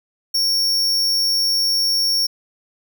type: tone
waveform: 45% pulse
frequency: 5500 Hz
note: F8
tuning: 27 cents flat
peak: -16 dBFS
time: 0.34-2.27 s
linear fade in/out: 10 ms
effects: none